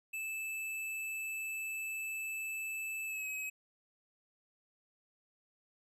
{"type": "tone with pitch glide", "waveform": "square", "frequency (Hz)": [2627, 2548], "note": ["E7", "D#7"], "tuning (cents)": [-7, 41], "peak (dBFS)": -38, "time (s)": [0.13, 3.5], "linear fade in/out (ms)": 10, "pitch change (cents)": -52, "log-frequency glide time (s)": [3.06, 3.27], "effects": ["13-bit"]}